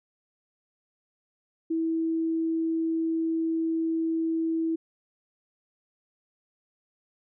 sine tone, 325.8 Hz, E4, 20 cents flat, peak -24 dBFS, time 1.7-4.76 s, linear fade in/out 10 ms, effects none

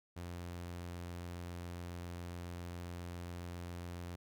sawtooth tone, 87.31 Hz, F2, in tune, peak -39 dBFS, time 0.16-4.16 s, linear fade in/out 10 ms, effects none

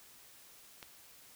click, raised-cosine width 0.2 ms, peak -29 dBFS, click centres 0.828 s, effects white hiss -58 dBFS RMS until 1.35 s

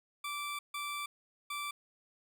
20% pulse tone bursts at uneven times, 1167 Hz, D6, 11 cents flat, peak -32 dBFS, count 3, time 0.24-0.59 / 0.74-1.06 / 1.5-1.71 s, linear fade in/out 5 ms, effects none

